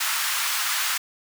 pink high-pass noise, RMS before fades -25 dBFS, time 0-0.98 s, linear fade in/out 10 ms, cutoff 1100 Hz, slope 24 dB/octave, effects none

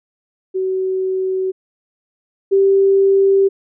sine tone pair in turn, 376.8 / 390.9 Hz, F#4 / G4, +32 / -5 cents, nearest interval minor second, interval 63 cents, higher second, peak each -16 / -9 dBFS, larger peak second, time 0.54-1.52 / 2.51-3.49 s, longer neither, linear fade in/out 20 ms, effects none

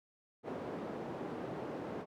white band-pass noise, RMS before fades -42 dBFS, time 0.43-2.06 s, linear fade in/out 50 ms, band 170 to 520 Hz, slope 12 dB/octave, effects none

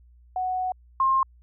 sine tone pair in turn, 740 / 1063.3 Hz, F#5 / C6, 0 / +28 cents, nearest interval tritone, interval 628 cents, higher second, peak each -24 / -18 dBFS, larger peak second, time 0.36-0.72 / 1-1.23 s, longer first, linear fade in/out 2 ms, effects added 60 Hz sine -51 dBFS peak until 1.42 s

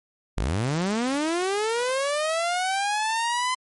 sawtooth linear sweep, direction up, 38.68 to 1026 Hz, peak -19 dBFS, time 0.37-3.55 s, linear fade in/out 10 ms, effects MP3 48 kbps

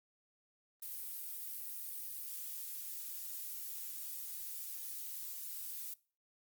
violet noise, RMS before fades -44 dBFS, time 0.82-5.94 s, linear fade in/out 5 ms, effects noise-tail reverb RT60 0.4 s tail -22 dB re dry + Opus 32 kbps

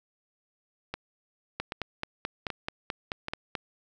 two click trains, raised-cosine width 0.3 ms, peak -17 / -15 dBFS, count 4 / 10, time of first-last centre 0.94-3.284 / 1.6-3.552 s, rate 1.28 / 4.61 Hz, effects none

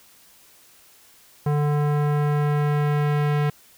square tone with low-pass filter sweep, 147.4 Hz, D3, 7 cents sharp, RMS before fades -21 dBFS, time 1.46-3.5 s, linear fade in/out 5 ms, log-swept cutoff 1100 to 2400 Hz, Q 0.97, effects white hiss -53 dBFS RMS until 3.77 s

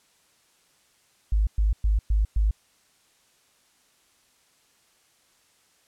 sine tone bursts, 52.1 Hz, G#1, 6 cents sharp, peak -18 dBFS, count 5, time 1.32-2.51 s, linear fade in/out 5 ms, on 150 ms, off 110 ms, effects white hiss -63 dBFS RMS until 5.87 s + low-pass 10000 Hz 12 dB/octave

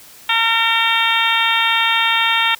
harmonic tone, 456.2 Hz, A#4, 37 cents flat, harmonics 2 / 3 / 4 / 5 / 6 / 7 / 8, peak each -21 / -21 / -21 / -21 / -21 / -21 / -21 dBFS, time 0.29-2.55 s, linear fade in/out 5 ms, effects white hiss -42 dBFS RMS until 2.59 s

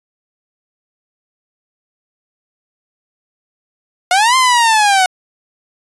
sawtooth linear two-way sweep, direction up then down, 703 to 1053 to 731 Hz, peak -5 dBFS, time 4.11-5.06 s, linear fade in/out 2 ms, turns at 4.36 s, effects resampled to 24000 Hz

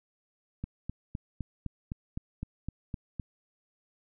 click train, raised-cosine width 5 ms, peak -22 dBFS, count 11, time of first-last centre 0.64-3.198 s, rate 3.91 Hz, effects none

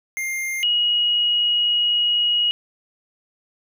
square / sine tone pair in turn, 2111 / 2896 Hz, C7 / F#7, +15 / -38 cents, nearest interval perfect fourth, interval 547 cents, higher second, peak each -24 / -16 dBFS, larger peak second, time 0.17-0.63 / 0.63-2.51 s, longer second, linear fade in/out 0 ms, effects none

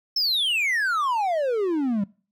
triangle exponential sweep, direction down, 5400 to 191.8 Hz, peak -19 dBFS, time 0.16-2.04 s, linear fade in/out 5 ms, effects noise-tail reverb RT60 0.4 s tail -23 dB re dry

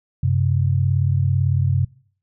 sine tone pair together, 95.2 / 133.16 Hz, F#2 / C3, +50 / +31 cents, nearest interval tritone, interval 581 cents, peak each -18 dBFS, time 0.23-1.85 s, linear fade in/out 5 ms, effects noise-tail reverb RT60 0.5 s tail -22 dB re dry

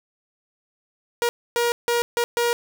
sawtooth tone bursts at uneven times, 474.8 Hz, A#4, 32 cents sharp, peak -15 dBFS, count 5, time 1.22-1.29 / 1.56-1.72 / 1.88-2.02 / 2.17-2.24 / 2.37-2.53 s, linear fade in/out 0 ms, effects none

